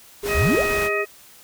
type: noise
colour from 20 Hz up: pink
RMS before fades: -29 dBFS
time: 0.22-0.9 s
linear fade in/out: 50 ms
type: tone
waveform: sine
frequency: 407.8 Hz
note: G#4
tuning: 32 cents flat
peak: -24 dBFS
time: 0.23-1.05 s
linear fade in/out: 10 ms
type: harmonic tone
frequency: 630 Hz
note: D#5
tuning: 21 cents sharp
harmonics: 1 / 2 / 3 / 4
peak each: -28 / -28 / -26 / -26 dBFS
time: 0.27-1.06 s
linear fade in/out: 50 ms
type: exponential sweep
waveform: sine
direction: up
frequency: 45.68 to 830.6 Hz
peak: -17 dBFS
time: 0.33-0.64 s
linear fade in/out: 50 ms
effects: white hiss -48 dBFS RMS until 1.43 s